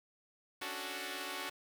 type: chord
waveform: 5% pulse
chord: D major seventh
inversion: third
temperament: equal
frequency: 277.2 / 293.7 / 370 / 440 Hz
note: C#4 / D4 / F#4 / A4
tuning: 0 / 0 / 0 / 0 cents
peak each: -35 / -35 / -31 / -36 dBFS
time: 0.61-1.5 s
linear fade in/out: 10 ms
effects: 9-bit